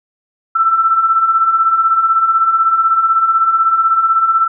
sine beating tone pair, 1318.5 / 1334.5 Hz, E6 / E6, 0 / +21 cents, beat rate 16 Hz, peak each -17 / -10 dBFS, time 0.55-4.48 s, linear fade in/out 10 ms, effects none

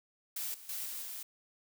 blue noise with level steps, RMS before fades -38 / -52 / -39 / -41 / -43 dBFS, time 0.36-1.23 s, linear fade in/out 5 ms, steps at 0.54 / 0.69 / 0.85 / 1.02 s, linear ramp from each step 2 ms, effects none

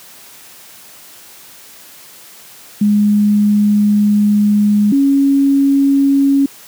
sine tone pair in turn, 207.4 / 276.8 Hz, G#3 / C#4, -2 / -2 cents, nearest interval perfect fourth, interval 500 cents, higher second, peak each -8 dBFS, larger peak neither, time 2.81-4.92 / 4.92-6.46 s, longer first, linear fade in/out 5 ms, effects white hiss -39 dBFS RMS until 6.67 s + high-pass 100 Hz 12 dB/octave

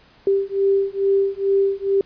sine beating tone pair, 392 / 394.3 Hz, G4 / G4, 0 / +10 cents, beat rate 2.3 Hz, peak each -19 / -19 dBFS, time 0.27-2.01 s, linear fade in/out 2 ms, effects pink hiss -52 dBFS RMS until 2.05 s + resampled to 11025 Hz

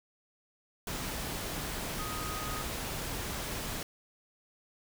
sine tone in noise, 1250 Hz, D#6, 8 cents sharp, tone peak -40 dBFS, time 1.99-2.62 s, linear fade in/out 2 ms, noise pink, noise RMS -37 dBFS, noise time 0.87-3.83 s, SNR -6 dB, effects none

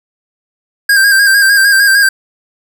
square tone with vibrato, 1599 Hz, G6, 34 cents sharp, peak -6 dBFS, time 0.89-2.09 s, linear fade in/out 5 ms, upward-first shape square, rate 6.6 Hz, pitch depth 35 cents each way, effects none

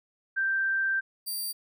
sine / 5% pulse tone pair in turn, 1569 / 4702 Hz, G6 / D8, +1 / +1 cents, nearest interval octave + perfect fifth, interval 1900 cents, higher second, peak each -24 dBFS, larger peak neither, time 0.36-1.01 / 1.26-1.53 s, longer first, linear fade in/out 20 ms, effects none

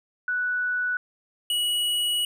sine / square tone pair in turn, 1480 / 2921 Hz, F#6 / F#7, 0 / -23 cents, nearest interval octave, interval 1177 cents, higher second, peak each -23 dBFS, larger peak neither, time 0.28-0.97 / 1.5-2.25 s, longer second, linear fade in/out 2 ms, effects none

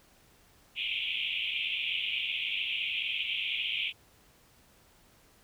pink band-pass noise, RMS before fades -33 dBFS, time 0.75-3.93 s, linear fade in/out 50 ms, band 2300 to 3400 Hz, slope 96 dB/octave, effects pink hiss -62 dBFS RMS until 5.43 s

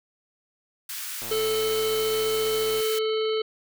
white high-pass noise, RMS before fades -34 dBFS, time 0.89-2.99 s, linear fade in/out 5 ms, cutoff 1200 Hz, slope 24 dB/octave
click train, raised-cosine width 1 ms, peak -28 dBFS, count 180, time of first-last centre 1.22-2.804 s, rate 113 Hz
harmonic tone, 437.4 Hz, A4, 10 cents flat, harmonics 1 / 3 / 5 / 7 / 9 / 10, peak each -23 / -36 / -40 / -34 / -41 / -40 dBFS, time 1.31-3.42 s, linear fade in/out 5 ms
effects none

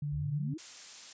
sine tone, 146.3 Hz, D3, 6 cents flat, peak -32 dBFS, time 0.02-0.54 s, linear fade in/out 5 ms
sine exponential sweep, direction up, 60.8 to 343.9 Hz, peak -38 dBFS, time 0.12-0.58 s, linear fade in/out 10 ms
blue noise, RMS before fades -43 dBFS, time 0.58-1.13 s, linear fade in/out 5 ms
effects resampled to 16000 Hz

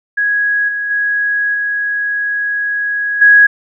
sine tone with level steps, 1661.2 Hz, G#6, in tune, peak -11 / -16 / -12 / -14 / -3 dBFS, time 0.17-3.47 s, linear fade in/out 10 ms, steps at 0.68 / 0.9 / 1.54 / 3.21 s, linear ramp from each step 10 ms, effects none

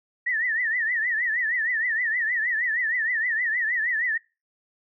sine tone with vibrato, 1864.7 Hz, A#6, in tune, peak -22 dBFS, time 0.26-4.18 s, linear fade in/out 10 ms, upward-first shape triangle, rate 6.4 Hz, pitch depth 160 cents each way, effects noise-tail reverb RT60 0.3 s tail -25 dB re dry

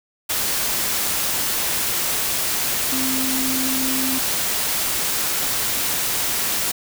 sine tone in noise, 261.6 Hz, C4, in tune, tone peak -24 dBFS, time 2.92-4.19 s, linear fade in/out 10 ms, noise white, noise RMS -22 dBFS, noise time 0.29-6.72 s, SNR -5 dB, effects none

